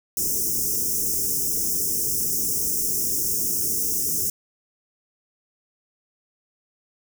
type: band-stop noise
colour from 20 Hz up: white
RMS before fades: -24 dBFS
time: 0.17-4.3 s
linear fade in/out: 2 ms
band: 470 to 5300 Hz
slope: 96 dB/octave
effects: none